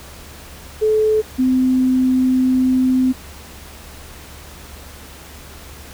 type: tone pair in turn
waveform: sine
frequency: 432.4 / 257.1 Hz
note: A4 / C4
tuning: -30 / -30 cents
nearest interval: major sixth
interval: 900 cents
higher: first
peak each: -12 dBFS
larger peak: neither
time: 0.81-1.22 / 1.38-3.13 s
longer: second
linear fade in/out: 20 ms
effects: added 72 Hz sine -40 dBFS peak until 5.93 s + pink hiss -39 dBFS RMS until 5.93 s